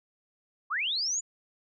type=linear sweep; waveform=sine; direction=up; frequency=1012 to 7090 Hz; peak=-27 dBFS; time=0.7-1.21 s; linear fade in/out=20 ms; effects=none